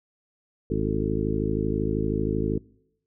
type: harmonic tone with a mistuned harmonic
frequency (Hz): 52.8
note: G#1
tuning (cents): +29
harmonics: 1 / 2 / 3 / 4 / 5 / 6 / 7 / 8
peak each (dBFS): -31 / -31 / -31 / -31 / -31 / -31 / -31 / -31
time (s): 0.7-2.58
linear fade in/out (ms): 5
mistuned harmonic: 8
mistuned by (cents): +70
effects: noise-tail reverb RT60 0.8 s tail -24 dB re dry